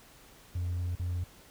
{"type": "tone with dropouts", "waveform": "triangle", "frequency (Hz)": 88.3, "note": "F2", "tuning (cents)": 20, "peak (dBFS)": -27, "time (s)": [0.55, 1.24], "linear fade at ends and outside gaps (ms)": 5, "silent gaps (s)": [0.953, 0.995], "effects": ["tanh soft clip ceiling -25 dBFS", "pink hiss -56 dBFS RMS until 1.5 s"]}